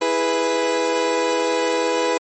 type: chord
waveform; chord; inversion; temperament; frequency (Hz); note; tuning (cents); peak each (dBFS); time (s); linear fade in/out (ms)
30% pulse; E major; none; equal; 329.6 / 415.3 / 493.9; E4 / G#4 / B4; 0 / 0 / 0; -22 / -22 / -17; 0.01-2.18; 10
effects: MP3 32 kbps